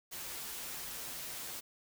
white noise with comb filter, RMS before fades -43 dBFS, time 0.11-1.61 s, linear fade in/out 20 ms, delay 9.9 ms, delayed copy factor -0.7, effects none

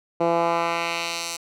10% pulse tone with band-pass filter sweep, 168.8 Hz, E3, 41 cents sharp, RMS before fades -24 dBFS, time 0.2-1.37 s, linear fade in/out 10 ms, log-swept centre 500 to 7100 Hz, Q 1, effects none

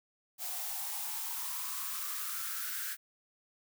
blue noise with high-pass filter sweep, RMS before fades -38 dBFS, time 0.38-2.97 s, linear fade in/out 50 ms, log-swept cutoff 690 to 1600 Hz, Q 6.7, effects none

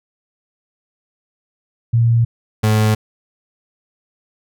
sine / 35% pulse tone pair in turn, 116.54 / 108.03 Hz, A#2 / A2, 0 / -31 cents, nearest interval minor second, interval 131 cents, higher first, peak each -10 dBFS, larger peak neither, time 1.93-2.25 / 2.63-2.95 s, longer neither, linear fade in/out 10 ms, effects none

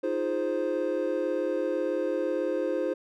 triangle chord, F minor seventh, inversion third, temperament equal, 311.1 / 349.2 / 415.3 / 523.3 Hz, Eb4 / F4 / Ab4 / C5, 0 / 0 / 0 / 0 cents, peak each -31 / -30 / -32 / -27 dBFS, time 0.03-2.94 s, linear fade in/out 10 ms, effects none

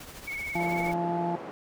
pink noise with tremolo, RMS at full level -42 dBFS, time 0-0.94 s, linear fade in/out 5 ms, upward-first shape triangle, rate 13 Hz, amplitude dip 55%
sine tone with vibrato, 2215 Hz, C#7, 2 cents flat, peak -32 dBFS, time 0.27-0.92 s, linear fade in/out 10 ms, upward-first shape sine, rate 18 Hz, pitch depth 39 cents each way
harmonic tone, 172.2 Hz, F3, 24 cents flat, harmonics 1 / 2 / 4 / 5, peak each -32 / -32 / -32 / -32 dBFS, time 0.55-1.36 s, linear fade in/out 5 ms
white band-pass noise, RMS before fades -40 dBFS, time 0.59-1.51 s, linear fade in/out 0 ms, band 220 to 670 Hz, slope 12 dB/octave
effects none

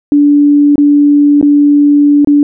sine tone with dropouts, 290 Hz, D4, 22 cents flat, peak -3 dBFS, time 0.12-2.43 s, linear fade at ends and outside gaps 1 ms, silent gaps 0.757-0.78 / 1.413-1.427 / 2.247-2.273 s, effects none

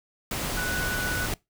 sine tone in noise, 1480 Hz, F#6, in tune, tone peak -29 dBFS, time 0.57-1.26 s, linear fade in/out 2 ms, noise pink, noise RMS -30 dBFS, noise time 0.31-1.34 s, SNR -2 dB, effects noise-tail reverb RT60 0.2 s tail -23 dB re dry

